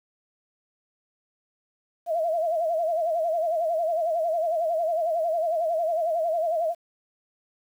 sine tone with vibrato, 659.3 Hz, E5, in tune, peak -22 dBFS, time 2.06-6.75 s, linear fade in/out 50 ms, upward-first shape sine, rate 11 Hz, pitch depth 100 cents each way, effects 9-bit

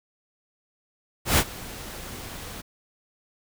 pink noise with ADSR envelope, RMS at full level -17 dBFS, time 1.25-2.62 s, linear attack 130 ms, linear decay 56 ms, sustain -21 dB, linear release 17 ms, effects none

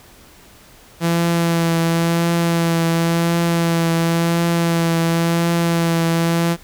sawtooth tone with vibrato, 167.8 Hz, E3, 31 cents sharp, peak -11 dBFS, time 1-6.57 s, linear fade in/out 50 ms, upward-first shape triangle, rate 0.94 Hz, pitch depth 22 cents each way, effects pink hiss -46 dBFS RMS until 6.63 s

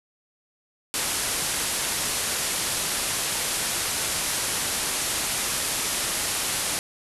white low-pass noise, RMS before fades -27 dBFS, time 0.94-6.79 s, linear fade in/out 0 ms, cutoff 12000 Hz, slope 96 dB/octave, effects none

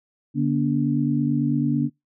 sine tone cluster, 144.5 / 239 / 288.1 Hz, D3 / A#3 / D4, -28 / +43 / -33 cents, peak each -23 dBFS, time 0.34-1.9 s, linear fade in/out 50 ms, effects noise-tail reverb RT60 0.2 s tail -25 dB re dry

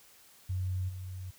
sine tone with level steps, 92.5 Hz, F#2, in tune, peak -30 / -38 dBFS, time 0.49-1.31 s, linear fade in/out 10 ms, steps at 0.88 s, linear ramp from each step 20 ms, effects white hiss -59 dBFS RMS until 1.38 s

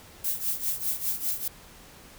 violet noise with tremolo, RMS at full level -26 dBFS, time 0.24-1.48 s, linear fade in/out 5 ms, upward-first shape triangle, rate 5 Hz, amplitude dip 85%, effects pink hiss -50 dBFS RMS until 2.18 s

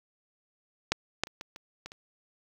clicks, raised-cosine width 0.2 ms, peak -7 / -9 / -27 / -22 / -27 / -23 / -28 dBFS, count 7, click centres 0.92 / 1.236 / 1.271 / 1.411 / 1.561 / 1.86 / 1.919 s, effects 8-bit

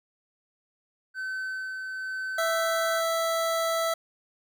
triangle tone with tremolo, 1528 Hz, G6, 45 cents flat, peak -28 dBFS, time 1.14-3.02 s, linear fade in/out 50 ms, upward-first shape sine, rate 1.1 Hz, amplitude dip 30%
25% pulse tone, 659.3 Hz, E5, in tune, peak -21 dBFS, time 2.38-3.94 s, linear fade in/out 5 ms
effects none

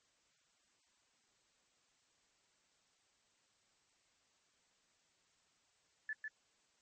sine tone with echo, 1738 Hz, A6, 22 cents flat, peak -38 dBFS, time 6.09-6.13 s, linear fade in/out 2 ms, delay 150 ms, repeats 1, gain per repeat -3 dB, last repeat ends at 6.28 s, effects white hiss -75 dBFS RMS until 6.81 s + MP3 32 kbps

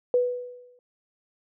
sine tone with exponential decay, 493.1 Hz, B4, 3 cents flat, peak -16 dBFS, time 0.14-0.79 s, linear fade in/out 1 ms, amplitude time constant 140 ms, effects none

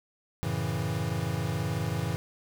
square chord, F# minor seventh, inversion none, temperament equal with one note detuned, 92.5 / 111.15 / 138.59 / 164.81 Hz, F#2 / A2 / C#3 / E3, 0 / +18 / 0 / 0 cents, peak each -36 / -34 / -35 / -34 dBFS, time 0.43-2.16 s, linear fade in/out 0 ms, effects none

